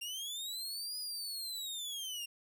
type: linear two-way sweep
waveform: sawtooth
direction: up then down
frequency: 2761 to 4978 to 2761 Hz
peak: -36 dBFS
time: 0.01-2.26 s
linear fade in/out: 10 ms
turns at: 0.98 s
effects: none